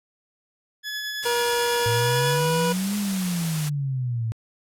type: tone with tremolo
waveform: 20% pulse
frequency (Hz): 1704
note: G#6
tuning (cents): +44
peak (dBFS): -22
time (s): 0.83-2.4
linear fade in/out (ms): 50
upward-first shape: triangle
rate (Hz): 9.1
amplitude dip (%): 30
type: noise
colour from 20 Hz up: white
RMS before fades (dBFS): -32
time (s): 1.22-3.7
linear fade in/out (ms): 20
type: tone with pitch glide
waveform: 25% pulse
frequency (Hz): 476.7 to 487.8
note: A#4 to B4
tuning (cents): +39 to -21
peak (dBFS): -18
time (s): 1.25-2.73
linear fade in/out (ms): 10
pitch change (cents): +40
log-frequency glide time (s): 1.92-2.31
type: exponential two-way sweep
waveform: sine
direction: up then down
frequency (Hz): 110 to 207.7 to 110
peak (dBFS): -23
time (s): 1.86-4.32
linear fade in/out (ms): 0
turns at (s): 2.97
effects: low-pass 12000 Hz 12 dB/octave